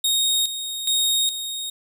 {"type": "tone with tremolo", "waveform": "sawtooth", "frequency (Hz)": 3729, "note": "A#7", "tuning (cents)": 0, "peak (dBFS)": -15, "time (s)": [0.04, 1.7], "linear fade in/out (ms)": 5, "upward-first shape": "square", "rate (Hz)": 1.2, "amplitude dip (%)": 65, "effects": []}